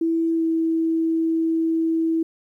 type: tone with pitch glide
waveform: sine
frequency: 329.1 to 325.9 Hz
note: E4 to E4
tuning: -3 to -20 cents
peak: -18 dBFS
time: 0.01-2.23 s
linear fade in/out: 5 ms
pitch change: -17 cents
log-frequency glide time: 0.35-0.43 s
effects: 10-bit